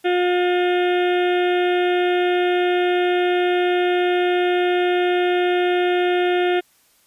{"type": "harmonic tone", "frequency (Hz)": 357.1, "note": "F4", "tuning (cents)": 39, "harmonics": [1, 2, 4, 5, 6, 7, 8, 9, 10], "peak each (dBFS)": [-17, -23, -29, -31, -33, -34, -35, -36, -37], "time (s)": [0.04, 6.61], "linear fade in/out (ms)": 20, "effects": ["white hiss -58 dBFS RMS until 7.06 s", "resampled to 32000 Hz"]}